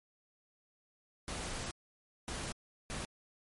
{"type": "noise bursts at uneven times", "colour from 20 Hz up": "pink", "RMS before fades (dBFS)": -40, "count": 3, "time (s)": [[1.28, 1.71], [2.28, 2.52], [2.9, 3.05]], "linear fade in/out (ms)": 0, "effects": ["MP3 48 kbps"]}